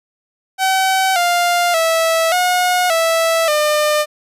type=tone with pitch steps; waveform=sawtooth; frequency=762 / 700 / 654 / 723 / 657 / 602 Hz; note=G5 / F5 / E5 / F#5 / E5 / D5; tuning=-49 / +4 / -14 / -40 / -6 / +43 cents; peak=-9 dBFS; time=0.58-4.06 s; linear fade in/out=50 ms; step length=580 ms; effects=resampled to 32000 Hz